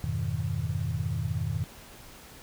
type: chord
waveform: sine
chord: F half-diminished seventh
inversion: none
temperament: equal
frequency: 87.31 / 103.83 / 123.47 / 155.56 Hz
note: F2 / Ab2 / Cb3 / Eb3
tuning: 0 / 0 / 0 / 0 cents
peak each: -33 dBFS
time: 0.04-1.64 s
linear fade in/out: 0 ms
effects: pink hiss -49 dBFS RMS until 2.42 s